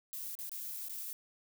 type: noise with dropouts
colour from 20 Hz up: violet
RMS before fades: -42 dBFS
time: 0.13-1.13 s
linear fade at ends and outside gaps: 0 ms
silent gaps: 0.352-0.389 / 0.494-0.517 / 0.885-0.895 s
effects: none